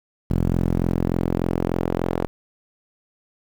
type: tone with band-pass filter sweep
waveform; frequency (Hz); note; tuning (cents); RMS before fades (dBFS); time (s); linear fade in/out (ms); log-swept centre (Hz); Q
sawtooth; 43.4; F1; -10; -22; 0.3-2.27; 0; 170 to 480; 0.87
effects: 7-bit